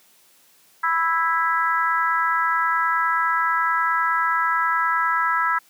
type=harmonic tone; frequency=329.5 Hz; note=E4; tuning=1 cent flat; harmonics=3 / 4 / 5 / 6; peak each=-24 / -21 / -24 / -29 dBFS; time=0.83-5.59 s; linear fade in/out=10 ms; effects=white hiss -56 dBFS RMS until 5.69 s + high-pass 150 Hz 12 dB/octave

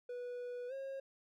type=tone with pitch glide; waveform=triangle; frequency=490.1 to 540.7 Hz; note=B4 to C#5; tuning=-13 to -43 cents; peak=-39 dBFS; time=0.09-1 s; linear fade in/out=5 ms; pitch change=+170 cents; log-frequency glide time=0.68-0.73 s; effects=none

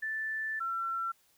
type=tone pair in turn; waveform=sine; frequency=1760 / 1351.9 Hz; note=A6 / E6; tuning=0 / +43 cents; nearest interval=perfect fourth; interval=457 cents; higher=first; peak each=-32 / -31 dBFS; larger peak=second; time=0.02-0.6 / 0.6-1.12 s; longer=first; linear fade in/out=10 ms; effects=white hiss -68 dBFS RMS until 1.37 s

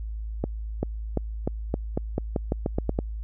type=accelerating click train; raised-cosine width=2 ms; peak=-11 dBFS; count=13; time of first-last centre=0.44-2.989 s; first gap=390 ms; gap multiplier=0.88; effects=added 54 Hz sine -30 dBFS peak until 3.23 s

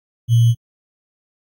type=tone with sample-and-hold; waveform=sine; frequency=117.1 Hz; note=A#2; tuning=8 cents sharp; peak=-9 dBFS; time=0.28-0.55 s; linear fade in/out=50 ms; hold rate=3150 Hz; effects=AAC 48 kbps

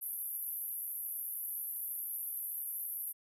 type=band-pass noise; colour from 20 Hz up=white; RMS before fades=-40 dBFS; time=0.01-3.13 s; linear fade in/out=20 ms; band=11000 to 13000 Hz; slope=96 dB/octave; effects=none

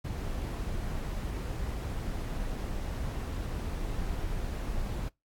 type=noise; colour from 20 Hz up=brown; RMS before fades=-34 dBFS; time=0.04-5.09 s; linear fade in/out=10 ms; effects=noise-tail reverb RT60 0.2 s tail -24 dB re dry + AAC 64 kbps

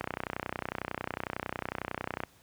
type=click train; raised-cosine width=0.5 ms; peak=-17 dBFS; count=70; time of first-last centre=0.01-2.236 s; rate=31 Hz; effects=pink hiss -61 dBFS RMS until 2.42 s + high-pass 60 Hz 12 dB/octave

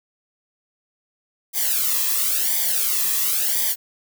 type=noise with flanger; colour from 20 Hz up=blue; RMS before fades=-21 dBFS; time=1.53-3.76 s; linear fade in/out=50 ms; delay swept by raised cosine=0.73 to 1.38 ms; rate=0.96 Hz; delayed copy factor=-0.9; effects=none

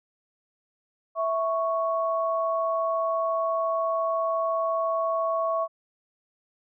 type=tone pair together; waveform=sine; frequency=657.1 / 1108.7 Hz; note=E5 / C#6; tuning=-6 / 0 cents; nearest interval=major sixth; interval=906 cents; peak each=-25 / -27 dBFS; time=1.15-5.68 s; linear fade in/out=50 ms; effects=none

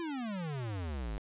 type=exponential sweep; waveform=square; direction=down; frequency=349.2 to 48.34 Hz; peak=-36 dBFS; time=0-1.18 s; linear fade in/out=0 ms; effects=resampled to 8000 Hz + 12-bit

